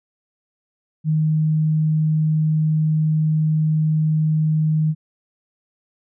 sine tone, 155.7 Hz, D#3, 2 cents sharp, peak -15 dBFS, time 1.04-4.95 s, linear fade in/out 50 ms, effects none

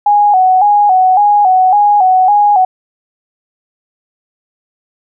sine tone with vibrato, 784 Hz, G5, in tune, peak -5 dBFS, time 0.06-2.65 s, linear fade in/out 5 ms, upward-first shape square, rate 1.8 Hz, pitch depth 89 cents each way, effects none

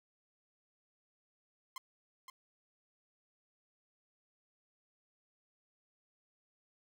sawtooth tone with echo, 1046.5 Hz, C6, in tune, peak -38 dBFS, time 1.76-1.78 s, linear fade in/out 2 ms, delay 520 ms, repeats 1, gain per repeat -7 dB, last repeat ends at 2.3 s, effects none

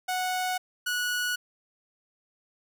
sawtooth tone pair in turn, 737 / 1466.8 Hz, F#5 / F#6, -7 / -15 cents, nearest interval octave, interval 1192 cents, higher second, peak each -23 dBFS, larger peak neither, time 0.08-0.58 / 0.86-1.36 s, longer neither, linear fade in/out 10 ms, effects none

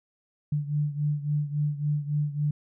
sine beating tone pair, 146.83 / 150.43 Hz, D3 / D3, 0 / +42 cents, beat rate 3.6 Hz, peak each -26 / -30 dBFS, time 0.52-2.51 s, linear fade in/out 5 ms, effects none

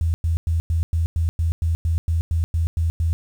sine tone bursts, 82.41 Hz, E2, in tune, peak -17 dBFS, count 14, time 0.01-3.13 s, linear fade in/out 0 ms, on 130 ms, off 100 ms, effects 8-bit

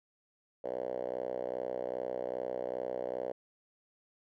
5% pulse tone with band-pass filter, 62.5 Hz, B1, 21 cents sharp, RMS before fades -37 dBFS, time 0.64-3.32 s, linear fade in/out 5 ms, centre 540 Hz, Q 4.5, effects none

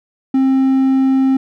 triangle tone, 265.6 Hz, C4, 26 cents sharp, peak -8 dBFS, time 0.34-1.37 s, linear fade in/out 5 ms, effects none

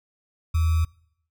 sine tone with sample-and-hold, 81.3 Hz, E2, 23 cents flat, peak -18 dBFS, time 0.54-0.85 s, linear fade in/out 10 ms, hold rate 1225 Hz, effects noise-tail reverb RT60 0.7 s tail -24 dB re dry

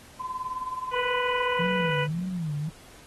sine tone with tremolo, 1022 Hz, C6, 41 cents flat, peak -27 dBFS, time 0.19-1.63 s, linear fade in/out 20 ms, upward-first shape sine, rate 19 Hz, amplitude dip 70%
harmonic tone, 493.9 Hz, B4, in tune, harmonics 1 / 2 / 3 / 4 / 5 / 6, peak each -28 / -31 / -33 / -34 / -35 / -36 dBFS, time 0.91-2.08 s, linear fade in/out 50 ms
sine tone with vibrato, 164.81 Hz, E3, in tune, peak -27 dBFS, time 1.59-2.69 s, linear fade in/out 5 ms, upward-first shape sine, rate 1.8 Hz, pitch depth 210 cents each way
effects pink hiss -51 dBFS RMS until 3.06 s + AAC 32 kbps

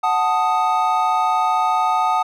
triangle chord, D# diminished, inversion first, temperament equal, 740 / 880 / 1244.5 Hz, F#5 / A5 / D#6, 0 / 0 / 0 cents, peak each -18 dBFS, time 0.03-2.23 s, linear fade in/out 10 ms, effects none

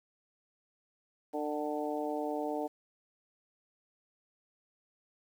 harmonic tone with a mistuned harmonic, 149.8 Hz, D3, 35 cents sharp, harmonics 2 / 3 / 4 / 5 / 6, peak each -37 / -38 / -38 / -39 / -43 dBFS, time 1.33-2.68 s, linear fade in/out 20 ms, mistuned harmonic 6, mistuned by -30 cents, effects 10-bit

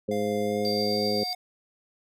harmonic tone, 104.3 Hz, G#2, 8 cents sharp, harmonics 1 / 2 / 3 / 4 / 5, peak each -40 / -30 / -37 / -29 / -29 dBFS, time 0.08-1.24 s, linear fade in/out 10 ms
square tone with pitch glide, 698.5 to 728.6 Hz, F5 to F#5, 0 to -27 cents, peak -35 dBFS, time 0.11-1.35 s, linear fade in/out 5 ms, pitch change +73 cents, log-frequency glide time 0.41-1.02 s
triangle tone with tremolo, 4715 Hz, D8, 6 cents sharp, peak -27 dBFS, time 0.65-1.33 s, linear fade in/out 0 ms, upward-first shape triangle, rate 7.8 Hz, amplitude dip 25%
effects none

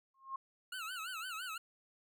sine tone with exponential growth, 1073 Hz, C6, 43 cents sharp, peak -35 dBFS, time 0.14-0.36 s, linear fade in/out 5 ms, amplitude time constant 46 ms
25% pulse tone with vibrato, 1396.9 Hz, F6, in tune, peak -37 dBFS, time 0.72-1.58 s, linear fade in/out 5 ms, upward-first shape sine, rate 5.9 Hz, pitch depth 160 cents each way
effects none

